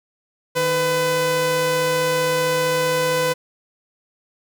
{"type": "tone pair together", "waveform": "sawtooth", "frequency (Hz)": [155.56, 502.1], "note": ["D#3", "B4"], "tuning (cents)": [0, 29], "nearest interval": "octave + minor sixth", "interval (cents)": 2029, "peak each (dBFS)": [-24, -14], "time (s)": [0.55, 3.34], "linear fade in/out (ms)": 20, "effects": []}